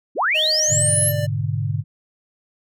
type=linear sweep; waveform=sine; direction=up; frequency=183.2 to 11840 Hz; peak=-16 dBFS; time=0.15-1.13 s; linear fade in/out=50 ms
type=tone with pitch glide; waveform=square; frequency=622.3 to 591.5 Hz; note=D#5 to D5; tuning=0 to +12 cents; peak=-25 dBFS; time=0.34-1.27 s; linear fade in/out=20 ms; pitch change=-88 cents; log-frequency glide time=0.54-0.95 s
type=chord; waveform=sine; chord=G# diminished; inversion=none; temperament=equal; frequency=103.83 / 123.47 / 146.83 Hz; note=G#2 / B2 / D3; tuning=0 / 0 / 0 cents; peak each=-23 / -26 / -24 dBFS; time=0.68-1.84 s; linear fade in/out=50 ms
effects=none